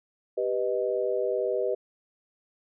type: chord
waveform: sine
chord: G augmented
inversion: none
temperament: equal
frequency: 392 / 493.9 / 622.3 Hz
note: G4 / B4 / D#5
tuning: 0 / 0 / 0 cents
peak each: -29 / -28 / -30 dBFS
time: 0.37-1.75 s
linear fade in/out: 10 ms
effects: none